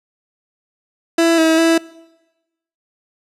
30% pulse tone with pitch steps, 332.6 / 322 / 329.3 Hz, E4 / E4 / E4, +16 / -41 / -2 cents, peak -8 dBFS, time 1.18-1.78 s, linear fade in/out 5 ms, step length 200 ms, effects noise-tail reverb RT60 1.0 s tail -22 dB re dry + low-pass 10000 Hz 12 dB/octave

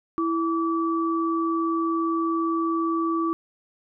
sine tone pair together, 330 / 1152.5 Hz, E4 / D6, +2 / -33 cents, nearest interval octave + minor seventh, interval 2165 cents, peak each -23 / -26 dBFS, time 0.18-3.33 s, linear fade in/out 0 ms, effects none

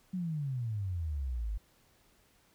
sine exponential sweep, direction down, 189.6 to 49 Hz, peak -32 dBFS, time 0.13-1.58 s, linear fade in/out 10 ms, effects pink hiss -67 dBFS RMS until 2.54 s

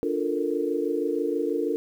sine chord, Bb major seventh, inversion first, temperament equal, 293.7 / 349.2 / 440 / 466.2 Hz, D4 / F4 / A4 / Bb4, 0 / 0 / 0 / 0 cents, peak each -29 dBFS, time 0.03-1.76 s, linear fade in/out 0 ms, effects 9-bit

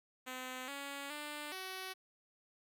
5% pulse tone with pitch steps, 255.9 / 280.5 / 296.6 / 376.4 Hz, C4 / C#4 / D4 / F#4, -38 / +21 / +17 / +30 cents, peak -31 dBFS, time 0.26-1.94 s, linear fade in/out 20 ms, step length 420 ms, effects none

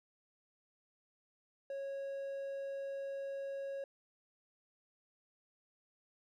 triangle tone, 550 Hz, C#5, 14 cents flat, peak -37 dBFS, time 1.7-3.84 s, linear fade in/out 2 ms, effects none

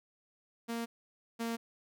sawtooth tone pair in turn, 232.1 / 230.5 Hz, A#3 / A#3, -7 / -19 cents, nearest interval unison, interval 12 cents, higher first, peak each -31 / -30 dBFS, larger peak second, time 0.68-0.86 / 1.39-1.57 s, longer neither, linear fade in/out 20 ms, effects none

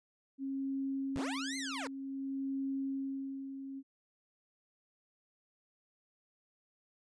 sine tone with tremolo, 271.1 Hz, C#4, 38 cents flat, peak -33 dBFS, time 0.38-3.83 s, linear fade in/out 50 ms, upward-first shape sine, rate 0.54 Hz, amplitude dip 60%
15% pulse linear two-way sweep, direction up then down, 49.14 to 2140 to 430 Hz, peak -32 dBFS, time 1.16-1.87 s, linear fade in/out 0 ms, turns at 1.57 s
effects resampled to 22050 Hz

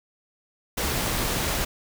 pink noise, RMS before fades -26 dBFS, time 0.77-1.65 s, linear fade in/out 10 ms, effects none

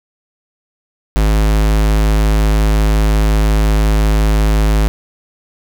square tone, 52.8 Hz, G#1, 29 cents sharp, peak -10 dBFS, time 1.16-4.88 s, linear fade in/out 0 ms, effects none

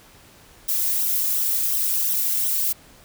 violet noise with flanger, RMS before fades -22 dBFS, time 0.68-2.73 s, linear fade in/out 10 ms, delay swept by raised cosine 0.42 to 2.32 ms, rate 2.8 Hz, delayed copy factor -0.7, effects pink hiss -50 dBFS RMS until 3.04 s

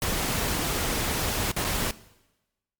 pink noise with dropouts, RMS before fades -27 dBFS, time 0.02-1.91 s, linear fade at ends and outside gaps 1 ms, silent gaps 1.516-1.564 / 1.643-1.647 s, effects noise-tail reverb RT60 1.0 s tail -19 dB re dry + MP3 96 kbps

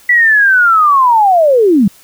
sine linear sweep, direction down, 1975.5 to 178.3 Hz, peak -5 dBFS, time 0.09-1.88 s, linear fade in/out 5 ms, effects white hiss -43 dBFS RMS until 2.03 s

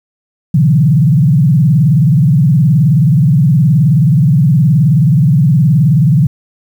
sine tone with vibrato, 146.83 Hz, D3, in tune, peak -5 dBFS, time 0.54-6.27 s, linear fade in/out 5 ms, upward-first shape sine, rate 19 Hz, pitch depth 300 cents each way, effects 7-bit

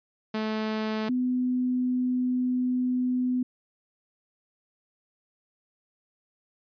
sawtooth / sine tone pair in turn, 217.2 / 251.3 Hz, A3 / B3, -22 / +30 cents, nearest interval minor third, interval 252 cents, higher second, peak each -23 dBFS, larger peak neither, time 0.34-1.09 / 1.09-3.43 s, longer second, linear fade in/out 5 ms, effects resampled to 11025 Hz

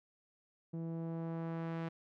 sawtooth tone with low-pass filter sweep, 164.81 Hz, E3, in tune, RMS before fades -40 dBFS, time 0.73-1.89 s, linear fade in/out 10 ms, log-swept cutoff 380 to 2400 Hz, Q 0.74, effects none

